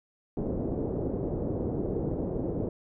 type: low-pass noise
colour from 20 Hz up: white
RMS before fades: -31 dBFS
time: 0.37-2.69 s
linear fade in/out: 2 ms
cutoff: 470 Hz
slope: 24 dB/octave
effects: none